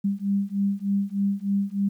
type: beating tone pair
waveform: sine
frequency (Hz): 197.4 / 200.7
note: G3 / G3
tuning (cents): +12 / +41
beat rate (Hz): 3.3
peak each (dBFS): -25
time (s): 0.04-1.89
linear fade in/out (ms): 10
effects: 10-bit